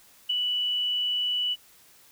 sine tone with ADSR envelope, 2960 Hz, F#7, in tune, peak -20 dBFS, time 0.29-1.56 s, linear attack 13 ms, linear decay 4 ms, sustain -4 dB, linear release 36 ms, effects white hiss -56 dBFS RMS until 2.11 s

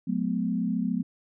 sine tone cluster, 182.1 / 215.3 / 249.5 Hz, F#3 / A3 / B3, -27 / -37 / +18 cents, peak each -29 dBFS, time 0.07-1.03 s, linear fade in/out 10 ms, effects none

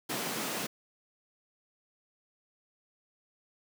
pink high-pass noise, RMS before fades -35 dBFS, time 0.09-0.67 s, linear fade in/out 10 ms, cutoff 160 Hz, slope 24 dB/octave, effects none

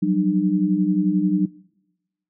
sine tone cluster, 180.6 / 191.9 / 302.4 Hz, F#3 / G3 / D#4, -42 / -37 / -49 cents, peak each -21 dBFS, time 0.02-1.46 s, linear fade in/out 10 ms, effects noise-tail reverb RT60 1.0 s tail -23 dB re dry

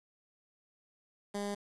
15% pulse tone with notch filter, 203.2 Hz, G#3, 38 cents flat, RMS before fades -37 dBFS, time 1.34-1.55 s, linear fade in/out 10 ms, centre 2500 Hz, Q 1.8, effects resampled to 24000 Hz + 9-bit

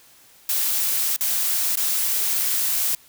blue noise with dropouts, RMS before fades -22 dBFS, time 0.49-2.95 s, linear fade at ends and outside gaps 2 ms, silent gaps 1.163-1.208 / 1.756-1.771 s, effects white hiss -52 dBFS RMS until 3.08 s

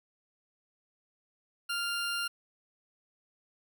20% pulse tone, 1396.9 Hz, F6, in tune, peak -26 dBFS, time 1.69-2.28 s, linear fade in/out 10 ms, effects none

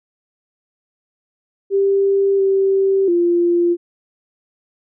sine tone with pitch steps, 394.1 / 388.4 / 346.4 Hz, G4 / G4 / F4, +9 / -16 / -14 cents, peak -12 dBFS, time 1.7-3.77 s, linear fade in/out 50 ms, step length 690 ms, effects none

